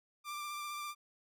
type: tone with vibrato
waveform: sawtooth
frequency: 1183 Hz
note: D6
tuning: 12 cents sharp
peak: -36 dBFS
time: 0.24-0.95 s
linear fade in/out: 50 ms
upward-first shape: sine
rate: 15 Hz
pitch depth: 19 cents each way
effects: none